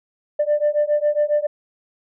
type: beating tone pair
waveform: sine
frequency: 590 / 597.3 Hz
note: D5 / D5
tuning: +8 / +29 cents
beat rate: 7.3 Hz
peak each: -18 dBFS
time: 0.39-1.47 s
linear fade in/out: 10 ms
effects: tanh soft clip ceiling -11 dBFS